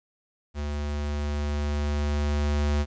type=tone with level ramp; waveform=square; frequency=73.3 Hz; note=D2; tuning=3 cents flat; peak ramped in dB=-29 to -22 dBFS; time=0.54-2.86 s; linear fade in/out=50 ms; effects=resampled to 16000 Hz + 10-bit